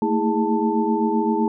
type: tone cluster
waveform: sine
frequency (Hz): 220.2 / 228 / 323.3 / 411.8 / 885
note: A3 / A#3 / E4 / G#4 / A5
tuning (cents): +2 / -38 / -34 / -15 / +10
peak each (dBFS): -24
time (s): 0.02-1.48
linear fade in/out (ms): 2
effects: none